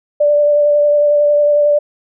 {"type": "tone with vibrato", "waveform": "sine", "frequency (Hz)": 587.3, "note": "D5", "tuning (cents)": 0, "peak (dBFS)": -8, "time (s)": [0.2, 1.79], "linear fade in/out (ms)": 10, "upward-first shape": "sine", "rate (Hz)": 11, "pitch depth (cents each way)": 14, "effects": []}